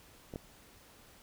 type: clicks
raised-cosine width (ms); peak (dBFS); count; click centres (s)
2; -29 / -25; 2; 0.338 / 0.359
effects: pink hiss -59 dBFS RMS until 1.22 s